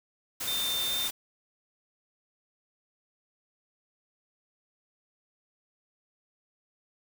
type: tone in noise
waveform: sine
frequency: 3601 Hz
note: A7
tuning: 39 cents sharp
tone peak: -29 dBFS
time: 0.47-1.08 s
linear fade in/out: 10 ms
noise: white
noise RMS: -34 dBFS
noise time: 0.4-1.11 s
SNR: +2 dB
effects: none